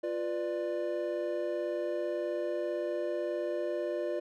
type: chord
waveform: triangle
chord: B diminished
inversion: second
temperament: equal with one note detuned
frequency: 349.2 / 493.9 / 592.1 Hz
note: F4 / B4 / D5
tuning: 0 / 0 / +14 cents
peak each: -33 / -36 / -32 dBFS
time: 0.03-4.2 s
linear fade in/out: 10 ms
effects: none